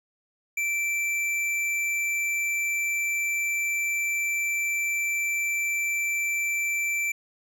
sine tone with hard clipping, 2338 Hz, D7, 8 cents flat, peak -26 dBFS, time 0.57-7.12 s, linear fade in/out 5 ms, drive 11 dB, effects none

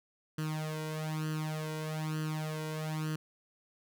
sawtooth tone with flanger, 155.56 Hz, D#3, in tune, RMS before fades -36 dBFS, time 0.38-3.16 s, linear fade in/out 5 ms, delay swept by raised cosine 0.66 to 2.06 ms, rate 1.1 Hz, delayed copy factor +0.8, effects none

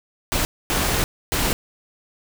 pink noise bursts at uneven times, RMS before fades -21 dBFS, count 3, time 0.32-0.45 / 0.7-1.04 / 1.32-1.53 s, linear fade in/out 0 ms, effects none

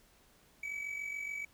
triangle tone with amplitude modulation, 2284 Hz, D7, 49 cents flat, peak -33 dBFS, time 0.63-1.45 s, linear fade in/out 5 ms, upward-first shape sine, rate 47 Hz, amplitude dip 60%, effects pink hiss -65 dBFS RMS until 1.53 s

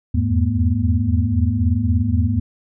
sine tone cluster, 82.2 / 86.1 / 103.1 / 217.9 / 241.9 Hz, E2 / F2 / G#2 / A3 / B3, -4 / -24 / -12 / -17 / -36 cents, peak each -21 / -21 / -19 / -27 / -22 dBFS, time 0.14-2.4 s, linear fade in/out 10 ms, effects none

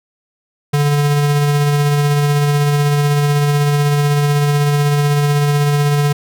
square tone with tremolo, 145.3 Hz, D3, 18 cents flat, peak -11 dBFS, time 0.73-6.13 s, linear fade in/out 10 ms, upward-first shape sine, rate 16 Hz, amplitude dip 25%, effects none

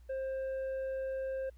triangle tone with tanh clipping, 530 Hz, C5, 22 cents sharp, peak -35 dBFS, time 0.09-1.5 s, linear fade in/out 10 ms, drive 9 dB, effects added 60 Hz sine -53 dBFS peak until 1.57 s + pink hiss -73 dBFS RMS until 1.57 s

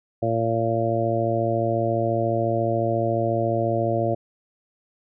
harmonic tone, 114.2 Hz, A#2, 35 cents flat, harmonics 1 / 2 / 3 / 4 / 5 / 6, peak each -26 / -31 / -27 / -31 / -25 / -26 dBFS, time 0.22-4.15 s, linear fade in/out 10 ms, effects none

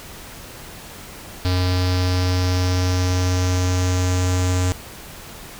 square tone with low-pass filter sweep, 91 Hz, F#2, 28 cents flat, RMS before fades -19 dBFS, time 1.45-4.72 s, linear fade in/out 0 ms, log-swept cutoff 4600 to 7400 Hz, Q 3.9, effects pink hiss -38 dBFS RMS until 5.59 s

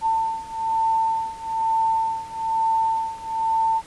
sine beating tone pair, 895 / 896.1 Hz, A5 / A5, +29 / +31 cents, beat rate 1.1 Hz, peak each -24 / -22 dBFS, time 0.01-3.82 s, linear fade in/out 50 ms, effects pink hiss -46 dBFS RMS until 3.86 s + resampled to 24000 Hz

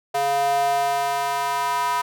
square tone with high-pass filter sweep, 140 Hz, C#3, 18 cents sharp, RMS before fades -22 dBFS, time 0.14-2.02 s, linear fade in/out 10 ms, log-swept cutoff 620 to 1000 Hz, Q 4.8, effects none

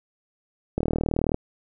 click train, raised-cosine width 2 ms, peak -10 dBFS, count 23, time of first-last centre 0.78-1.344 s, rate 39 Hz, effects none

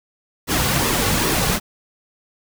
pink noise with flanger, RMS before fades -19 dBFS, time 0.47-1.6 s, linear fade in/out 50 ms, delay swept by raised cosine 1.3 to 3.2 ms, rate 2.5 Hz, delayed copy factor -0.5, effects none

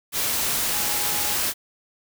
sine tone in noise, 830.6 Hz, G#5, in tune, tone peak -35 dBFS, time 0.7-1.37 s, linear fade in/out 50 ms, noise white, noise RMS -24 dBFS, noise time 0.12-1.54 s, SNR -14 dB, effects none

